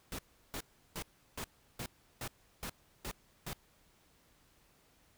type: noise bursts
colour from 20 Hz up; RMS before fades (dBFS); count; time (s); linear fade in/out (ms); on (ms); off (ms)
pink; -41; 9; 0.12-3.532; 2; 68; 350
effects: pink hiss -68 dBFS RMS until 5.17 s